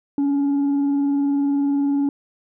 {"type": "tone with vibrato", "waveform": "sine", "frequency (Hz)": 281.9, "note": "C#4", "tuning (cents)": 29, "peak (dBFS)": -14, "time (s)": [0.18, 2.09], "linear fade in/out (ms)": 2, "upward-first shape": "square", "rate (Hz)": 20, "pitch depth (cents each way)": 18, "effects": ["tanh soft clip ceiling -16 dBFS"]}